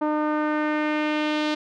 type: tone with low-pass filter sweep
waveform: sawtooth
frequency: 303.2 Hz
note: D#4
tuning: 45 cents flat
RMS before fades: -24 dBFS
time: 0.01-1.55 s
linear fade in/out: 10 ms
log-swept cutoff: 1000 to 4000 Hz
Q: 1.8
effects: none